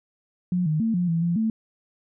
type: tone with pitch steps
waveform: sine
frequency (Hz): 179.3 / 154.6 / 225.3 / 177.2 / 165.9 / 171.4 / 221.5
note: F3 / D#3 / A3 / F3 / E3 / F3 / A3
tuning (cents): +46 / -11 / +41 / +25 / +11 / -32 / +12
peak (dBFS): -20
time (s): 0.52-1.5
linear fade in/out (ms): 2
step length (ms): 140
effects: none